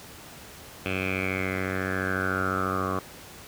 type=tone with low-pass filter sweep; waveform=10% pulse; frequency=94.1 Hz; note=F#2; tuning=30 cents sharp; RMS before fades=-28 dBFS; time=0.86-2.99 s; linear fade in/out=0 ms; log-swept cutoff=2700 to 1100 Hz; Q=7.7; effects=pink hiss -45 dBFS RMS until 3.47 s + high-pass 60 Hz 12 dB/octave